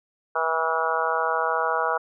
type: harmonic tone with a mistuned harmonic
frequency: 162.4 Hz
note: E3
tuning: 26 cents flat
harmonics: 3 / 4 / 5 / 6 / 7 / 8 / 9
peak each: -29 / -29 / -29 / -29 / -29 / -29 / -29 dBFS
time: 0.35-1.98 s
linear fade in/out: 10 ms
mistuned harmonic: 9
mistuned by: -27 cents
effects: none